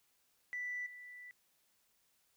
sine tone with level steps, 1975.5 Hz, B6, in tune, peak -37 / -49 dBFS, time 0.53-1.31 s, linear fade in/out 0 ms, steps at 0.86 s, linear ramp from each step 5 ms, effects tanh soft clip ceiling -33 dBFS + white hiss -75 dBFS RMS until 2.36 s

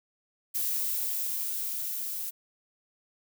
violet noise with level ramp, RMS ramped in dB -29 to -35 dBFS, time 0.54-2.31 s, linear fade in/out 20 ms, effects none

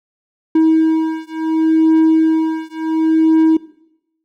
triangle beating tone pair, 319.3 / 320 Hz, D#4 / D#4, +45 / +49 cents, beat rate 0.7 Hz, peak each -12 dBFS, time 0.55-3.57 s, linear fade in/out 5 ms, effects noise-tail reverb RT60 0.8 s tail -18 dB re dry

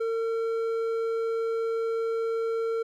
sine tone with hard clipping, 454.2 Hz, A#4, 45 cents flat, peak -27 dBFS, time 0-2.83 s, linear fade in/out 10 ms, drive 6 dB, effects none

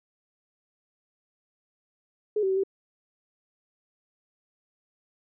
sine tone with pitch steps, 423 / 383.5 / 380.9 / 388.7 Hz, G#4 / G4 / G4 / G4, +32 / -38 / -50 / -15 cents, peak -22 dBFS, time 2.36-2.636 s, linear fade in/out 5 ms, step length 69 ms, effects none

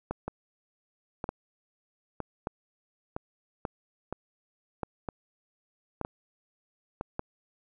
two click trains, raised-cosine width 1 ms, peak -19 / -17 dBFS, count 8 / 7, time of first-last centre 0.28-7.011 / 0.11-7.194 s, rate 1.04 / 0.847 Hz, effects none

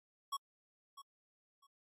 square tone with echo, 1108.7 Hz, C#6, in tune, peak -37 dBFS, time 0.32-0.37 s, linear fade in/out 10 ms, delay 650 ms, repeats 2, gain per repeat -14 dB, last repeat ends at 1.67 s, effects AAC 48 kbps

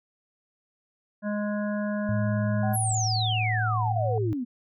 harmonic tone, 207.7 Hz, G#3, in tune, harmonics 1 / 3 / 5 / 7 / 8, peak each -27 / -32 / -41 / -41 / -40 dBFS, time 1.22-2.77 s, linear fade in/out 50 ms
sine tone, 110 Hz, A2, in tune, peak -25 dBFS, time 2.09-4.33 s, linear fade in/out 0 ms
sine tone with pitch glide, 760 to 740.9 Hz, F#5 to F#5, +46 to +2 cents, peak -30 dBFS, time 2.63-4.18 s, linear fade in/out 2 ms, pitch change -44 cents, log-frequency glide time 2.75-3.46 s
sine exponential sweep, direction down, 11890 to 231.1 Hz, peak -27 dBFS, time 2.73-4.45 s, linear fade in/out 20 ms
effects none

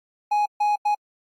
triangle tone bursts at uneven times, 833 Hz, G#5, 5 cents sharp, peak -16 dBFS, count 3, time 0.31-0.46 / 0.6-0.76 / 0.85-0.95 s, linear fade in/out 10 ms, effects AAC 48 kbps

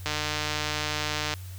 click train, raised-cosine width 0.2 ms, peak -11 dBFS, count 194, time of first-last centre 0.06-1.338 s, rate 151 Hz, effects added 92 Hz sine -37 dBFS peak until 1.58 s + white hiss -50 dBFS RMS until 1.58 s

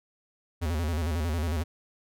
square tone with vibrato, 80.6 Hz, E2, 38 cents flat, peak -27 dBFS, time 0.61-1.64 s, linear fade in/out 20 ms, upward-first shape square, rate 11 Hz, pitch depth 110 cents each way, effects none

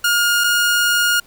sawtooth tone pair in turn, 1421 / 1426.9 Hz, F6 / F6, +30 / +37 cents, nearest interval unison, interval 7 cents, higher second, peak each -10 dBFS, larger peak neither, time 0.04-0.44 / 0.44-1.2 s, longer second, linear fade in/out 5 ms, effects pink hiss -50 dBFS RMS until 1.26 s

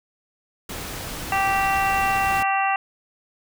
pink noise, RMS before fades -32 dBFS, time 0.69-2.43 s, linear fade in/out 5 ms
harmonic tone, 390 Hz, G4, 9 cents flat, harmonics 2 / 3 / 4 / 5 / 6 / 7, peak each -21 / -26 / -31 / -28 / -38 / -27 dBFS, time 1.32-2.76 s, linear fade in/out 2 ms
effects none

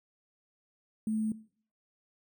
sine tone with sample-and-hold, 218 Hz, A3, 16 cents flat, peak -28 dBFS, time 1.07-1.32 s, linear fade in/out 2 ms, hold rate 8820 Hz, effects noise-tail reverb RT60 0.5 s tail -19 dB re dry

